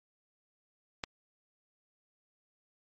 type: click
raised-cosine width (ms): 0.2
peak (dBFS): -16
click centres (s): 1.038
effects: low-pass 7000 Hz 12 dB/octave + MP3 32 kbps